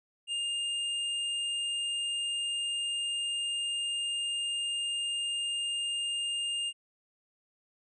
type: tone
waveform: square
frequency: 2815 Hz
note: F7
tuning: 13 cents sharp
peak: -31 dBFS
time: 0.27-6.73 s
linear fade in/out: 50 ms
effects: resampled to 22050 Hz